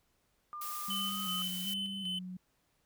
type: tone with pitch glide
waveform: sine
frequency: 1200 to 1253.9 Hz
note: D6 to D#6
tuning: +37 to +13 cents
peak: -40 dBFS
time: 0.53-1.42 s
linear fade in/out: 0 ms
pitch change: +76 cents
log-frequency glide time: 0.95-1.2 s
type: noise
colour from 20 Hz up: blue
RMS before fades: -42 dBFS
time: 0.61-1.74 s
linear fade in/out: 5 ms
type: tone with vibrato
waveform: sine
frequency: 189.3 Hz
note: F#3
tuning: 40 cents sharp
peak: -40 dBFS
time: 0.88-2.37 s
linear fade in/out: 5 ms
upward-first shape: square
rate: 1.3 Hz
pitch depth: 59 cents each way
type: tone with tremolo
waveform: triangle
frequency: 3039 Hz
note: F#7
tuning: 46 cents sharp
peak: -33 dBFS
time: 0.9-2.19 s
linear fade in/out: 5 ms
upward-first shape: square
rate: 2.6 Hz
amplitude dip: 45%
effects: pink hiss -75 dBFS RMS until 2.85 s